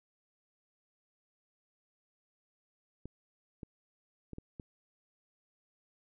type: clicks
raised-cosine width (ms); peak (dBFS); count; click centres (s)
3; -30; 5; 3.056 / 3.632 / 4.333 / 4.384 / 4.598
effects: none